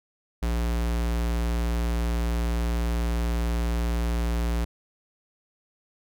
square tone, 58.27 Hz, A#1, in tune, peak -24 dBFS, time 0.42-4.65 s, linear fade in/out 10 ms, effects none

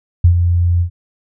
sine tone with ADSR envelope, 87 Hz, F2, 6 cents flat, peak -3 dBFS, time 0.24-0.9 s, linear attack 6 ms, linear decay 90 ms, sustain -7 dB, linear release 92 ms, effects none

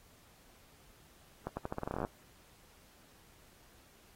accelerating click train, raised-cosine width 1 ms, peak -22 dBFS, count 16, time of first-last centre 1.47-2.049 s, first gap 100 ms, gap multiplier 0.84, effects pink hiss -63 dBFS RMS until 4.15 s + AAC 48 kbps

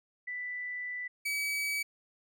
sine / 40% pulse tone pair in turn, 1982 / 2282 Hz, B6 / C#7, +6 / +50 cents, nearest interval major second, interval 244 cents, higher second, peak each -35 / -30 dBFS, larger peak second, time 0.27-1.08 / 1.25-1.83 s, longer first, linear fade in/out 10 ms, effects none

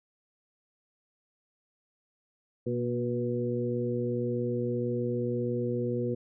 harmonic tone with a mistuned harmonic, 121.7 Hz, B2, 25 cents flat, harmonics 1 / 2 / 3 / 4, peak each -33 / -33 / -33 / -33 dBFS, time 2.66-6.15 s, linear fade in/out 10 ms, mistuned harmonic 2, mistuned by -33 cents, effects none

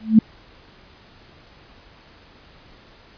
sine tone with exponential growth, 220 Hz, A3, in tune, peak -4 dBFS, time 0-0.19 s, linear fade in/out 5 ms, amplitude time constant 40 ms, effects pink hiss -49 dBFS RMS until 3.17 s + resampled to 11025 Hz

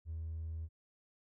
sine tone with hard clipping, 80.6 Hz, E2, 38 cents flat, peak -39 dBFS, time 0.05-0.69 s, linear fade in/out 50 ms, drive 1 dB, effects none

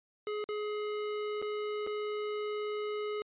square tone with dropouts, 420.8 Hz, G#4, 23 cents sharp, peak -34 dBFS, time 0.27-3.22 s, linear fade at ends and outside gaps 1 ms, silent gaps 0.441-0.489 / 1.417-1.424 / 1.866-1.872 s, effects resampled to 8000 Hz

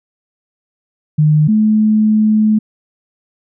sine tone pair in turn, 152.2 / 215.2 Hz, D#3 / A3, -38 / -38 cents, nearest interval tritone, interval 600 cents, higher second, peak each -7 / -8 dBFS, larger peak first, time 1.18-1.48 / 1.48-2.59 s, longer second, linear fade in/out 10 ms, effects none

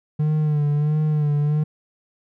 triangle tone with vibrato, 150 Hz, D3, 37 cents sharp, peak -15 dBFS, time 0.19-1.64 s, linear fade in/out 10 ms, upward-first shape sine, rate 1.5 Hz, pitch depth 46 cents each way, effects none

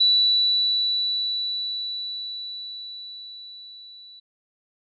sine tone with level ramp, 3951 Hz, B7, in tune, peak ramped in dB -14 to -43 dBFS, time 0-4.2 s, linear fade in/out 10 ms, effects none

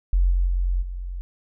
sine tone with level steps, 44.76 Hz, F1, 43 cents sharp, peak -15 / -17 / -19 / -28 dBFS, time 0.13-1.21 s, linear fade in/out 0 ms, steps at 0.3 / 0.46 / 0.81 s, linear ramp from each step 20 ms, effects none

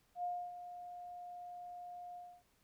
sine tone with ADSR envelope, 710 Hz, F5, 28 cents sharp, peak -35 dBFS, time 0.15-2.43 s, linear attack 85 ms, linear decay 280 ms, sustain -11 dB, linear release 270 ms, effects pink hiss -74 dBFS RMS until 2.63 s

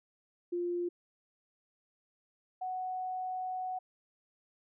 sine tone pair in turn, 350 / 741.6 Hz, F4 / F#5, +4 / +4 cents, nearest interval octave + minor second, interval 1300 cents, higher second, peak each -31 / -34 dBFS, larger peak first, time 0.52-0.89 / 2.61-3.79 s, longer second, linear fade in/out 10 ms, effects none

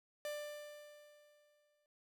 45% pulse tone with exponential decay, 592 Hz, D5, 14 cents sharp, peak -39 dBFS, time 0.25-1.86 s, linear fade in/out 1 ms, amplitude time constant 350 ms, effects none

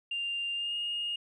sine tone with pitch glide, 2794 to 2848 Hz, F7 to F7, 0 to +33 cents, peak -30 dBFS, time 0.11-1.16 s, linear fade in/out 5 ms, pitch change +33 cents, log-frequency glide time 0.54-0.75 s, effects tanh soft clip ceiling -26 dBFS

